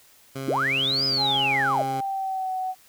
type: tone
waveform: 15% pulse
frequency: 135 Hz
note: C#3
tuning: 45 cents flat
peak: -24 dBFS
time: 0.35-2.01 s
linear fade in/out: 10 ms
type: linear two-way sweep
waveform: sine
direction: up then down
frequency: 240 to 5090 to 557 Hz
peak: -21 dBFS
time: 0.48-1.82 s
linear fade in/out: 2 ms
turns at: 1.05 s
type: tone with pitch glide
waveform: sine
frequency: 830.6 to 748.6 Hz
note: G#5 to F#5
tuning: 0 to +20 cents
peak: -25 dBFS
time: 1.17-2.75 s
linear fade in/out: 50 ms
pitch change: -180 cents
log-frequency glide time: 1.45-2.53 s
effects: white hiss -55 dBFS RMS until 2.88 s